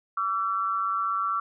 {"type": "tone pair together", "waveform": "sine", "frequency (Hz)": [1149.2, 1346], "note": ["D6", "E6"], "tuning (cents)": [-38, 36], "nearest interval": "minor third", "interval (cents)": 274, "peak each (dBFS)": -27, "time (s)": [0.17, 1.4], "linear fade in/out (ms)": 5, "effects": []}